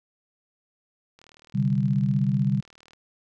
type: click train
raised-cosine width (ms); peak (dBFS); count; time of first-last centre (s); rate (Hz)
0.2; -34; 69; 1.19-2.934; 39
type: chord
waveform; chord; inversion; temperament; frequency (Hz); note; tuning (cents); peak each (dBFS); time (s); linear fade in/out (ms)
sine; C suspended second; none; equal; 130.81 / 146.83 / 196; C3 / D3 / G3; 0 / 0 / 0; -24 / -25 / -24; 1.54-2.61; 20
effects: none